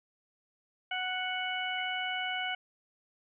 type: harmonic tone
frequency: 740 Hz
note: F#5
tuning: in tune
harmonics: 1 / 2 / 3 / 4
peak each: -37 / -37 / -37 / -37 dBFS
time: 0.91-2.55 s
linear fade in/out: 5 ms
type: tone with exponential decay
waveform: sine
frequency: 2146 Hz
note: C7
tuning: 43 cents sharp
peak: -37 dBFS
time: 1.78-1.97 s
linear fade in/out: 2 ms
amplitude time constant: 41 ms
effects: none